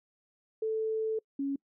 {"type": "tone pair in turn", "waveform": "sine", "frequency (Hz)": [440, 277.2], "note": ["A4", "C#4"], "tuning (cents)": [0, 0], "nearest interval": "minor sixth", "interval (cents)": 800, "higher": "first", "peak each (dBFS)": [-28, -29], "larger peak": "first", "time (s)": [[0.62, 1.19], [1.39, 1.56]], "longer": "first", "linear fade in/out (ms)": 5, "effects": ["noise-tail reverb RT60 0.1 s tail -26 dB re dry"]}